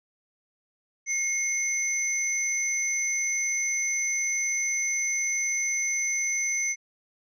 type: tone pair together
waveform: sine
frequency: 2151 / 6084 Hz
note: C7 / F#8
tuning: +47 / +47 cents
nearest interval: octave + tritone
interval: 1800 cents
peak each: -27 / -26 dBFS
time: 1.06-6.76 s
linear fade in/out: 50 ms
effects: tanh soft clip ceiling -18 dBFS